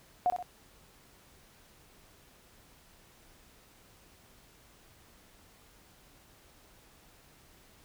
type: tone with echo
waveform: sine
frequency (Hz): 720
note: F#5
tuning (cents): -47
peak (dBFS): -23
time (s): 0.26-0.3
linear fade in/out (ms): 0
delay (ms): 63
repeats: 2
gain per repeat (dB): -7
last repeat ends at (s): 0.426
effects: pink hiss -60 dBFS RMS until 7.84 s